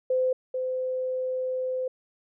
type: tone pair in turn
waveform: sine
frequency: 513 / 513 Hz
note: C5 / C5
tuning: -34 / -34 cents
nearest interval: unison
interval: 0 cents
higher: neither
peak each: -21 / -26 dBFS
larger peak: first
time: 0.1-0.33 / 0.54-1.88 s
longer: second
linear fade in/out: 5 ms
effects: none